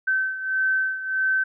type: beating tone pair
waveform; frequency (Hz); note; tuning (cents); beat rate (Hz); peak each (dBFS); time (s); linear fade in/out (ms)
sine; 1538 / 1539.6; G6 / G6; -33 / -32; 1.6; -22 / -27; 0.07-1.44; 10
effects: none